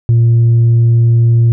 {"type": "tone with tanh clipping", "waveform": "sine", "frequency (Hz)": 116.54, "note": "A#2", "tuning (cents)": 0, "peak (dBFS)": -6, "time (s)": [0.09, 1.52], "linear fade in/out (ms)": 0, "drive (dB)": 1, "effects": []}